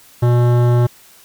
sine tone with hard clipping, 121.1 Hz, B2, 34 cents flat, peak -12 dBFS, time 0.22-0.87 s, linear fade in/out 10 ms, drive 16 dB, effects white hiss -46 dBFS RMS until 1.24 s

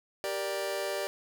sawtooth chord, G minor, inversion none, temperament just, 392 / 470.4 / 588 Hz, G4 / Bb4 / D5, 0 / +16 / +2 cents, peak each -32 / -35 / -29 dBFS, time 0.24-1.07 s, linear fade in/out 0 ms, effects none

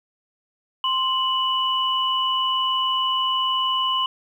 sine tone pair together, 1046.5 / 2960 Hz, C6 / F#7, 0 / 0 cents, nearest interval octave + tritone, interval 1800 cents, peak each -22 dBFS, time 0.84-4.06 s, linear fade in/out 2 ms, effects 9-bit

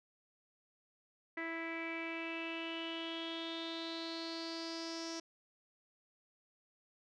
sawtooth tone with low-pass filter sweep, 329.6 Hz, E4, in tune, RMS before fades -42 dBFS, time 1.37-5.2 s, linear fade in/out 5 ms, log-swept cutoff 2000 to 5600 Hz, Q 7.3, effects none

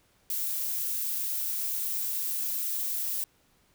violet noise, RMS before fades -31 dBFS, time 0.3-3.24 s, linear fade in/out 2 ms, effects pink hiss -66 dBFS RMS until 3.74 s

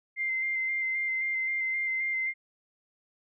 sine tone with vibrato, 2086 Hz, C7, 6 cents flat, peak -27 dBFS, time 0.16-2.34 s, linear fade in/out 50 ms, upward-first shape square, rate 3.8 Hz, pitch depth 12 cents each way, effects none

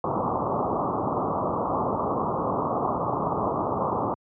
white low-pass noise, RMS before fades -26 dBFS, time 0.04-4.14 s, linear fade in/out 2 ms, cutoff 1200 Hz, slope 96 dB/octave, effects high-pass 100 Hz 12 dB/octave

